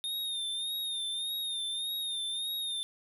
square tone with vibrato, 3661 Hz, A#7, 32 cents flat, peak -33 dBFS, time 0.04-2.83 s, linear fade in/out 0 ms, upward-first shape sine, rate 1.7 Hz, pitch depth 57 cents each way, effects none

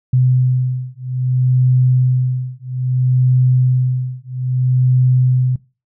sine beating tone pair, 127 / 127.61 Hz, B2 / C3, +49 / -43 cents, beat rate 0.61 Hz, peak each -15 / -15 dBFS, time 0.13-5.56 s, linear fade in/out 5 ms, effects noise-tail reverb RT60 0.3 s tail -21 dB re dry

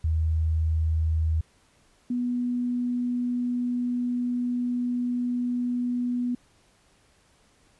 sine tone pair in turn, 79.8 / 244.9 Hz, D#2 / B3, +44 / -14 cents, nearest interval octave + perfect fifth, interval 1942 cents, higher second, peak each -21 / -24 dBFS, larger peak first, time 0.04-1.41 / 2.1-6.35 s, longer second, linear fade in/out 5 ms, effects pink hiss -62 dBFS RMS until 7.79 s + resampled to 24000 Hz

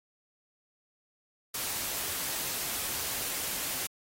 white noise, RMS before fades -34 dBFS, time 1.54-3.87 s, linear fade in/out 5 ms, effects AAC 48 kbps

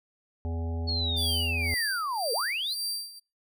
harmonic tone, 83 Hz, E2, 12 cents sharp, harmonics 1 / 3 / 5 / 7 / 9 / 10, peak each -29 / -39 / -43 / -46 / -48 / -49 dBFS, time 0.45-1.74 s, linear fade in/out 0 ms
sine linear two-way sweep, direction down then up, 4402 to 433.3 to 4402 Hz, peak -28 dBFS, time 0.87-2.75 s, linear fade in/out 20 ms, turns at 2.33 s
sawtooth tone with tremolo, 4699 Hz, D8, in tune, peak -26 dBFS, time 1.16-3.2 s, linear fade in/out 20 ms, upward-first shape sine, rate 1.9 Hz, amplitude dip 85%
effects noise-tail reverb RT60 0.3 s tail -26 dB re dry

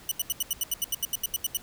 5% pulse tone bursts, 2960 Hz, F#7, in tune, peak -16 dBFS, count 15, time 0.09-1.571 s, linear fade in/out 2 ms, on 25 ms, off 79 ms, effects pink hiss -50 dBFS RMS until 1.62 s

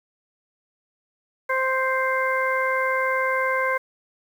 harmonic tone, 523.3 Hz, C5, in tune, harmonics 1 / 2 / 3 / 4, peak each -25 / -25 / -26 / -27 dBFS, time 1.49-3.78 s, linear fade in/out 10 ms, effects 8-bit

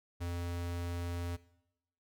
square tone, 86.7 Hz, F2, 12 cents flat, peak -36 dBFS, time 0.2-1.37 s, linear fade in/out 20 ms, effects noise-tail reverb RT60 0.8 s tail -18 dB re dry

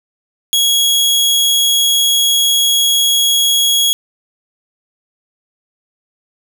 sawtooth tone, 3322 Hz, G#7, in tune, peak -7 dBFS, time 0.53-3.93 s, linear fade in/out 0 ms, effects none

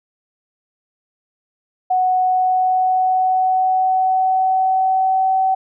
sine tone with pitch glide, 740 to 760.4 Hz, F#5 to F#5, 0 to +47 cents, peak -13 dBFS, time 1.9-5.55 s, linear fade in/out 10 ms, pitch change +47 cents, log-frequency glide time 2.2-5.33 s, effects none

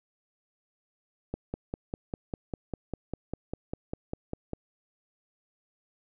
click train, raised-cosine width 2 ms, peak -19 dBFS, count 17, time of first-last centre 1.34-4.534 s, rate 5.01 Hz, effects none

